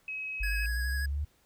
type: tone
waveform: sine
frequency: 2554 Hz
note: D#7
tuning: 45 cents sharp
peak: -34 dBFS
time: 0.08-0.66 s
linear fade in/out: 2 ms
type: linear sweep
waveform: sine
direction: up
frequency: 47.56 to 75 Hz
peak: -29 dBFS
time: 0.4-1.25 s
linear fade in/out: 10 ms
type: tone with vibrato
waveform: square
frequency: 1661.2 Hz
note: G#6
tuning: in tune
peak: -35 dBFS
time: 0.43-1.06 s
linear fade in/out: 5 ms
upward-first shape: sine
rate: 12 Hz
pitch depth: 18 cents each way
effects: pink hiss -67 dBFS RMS until 1.45 s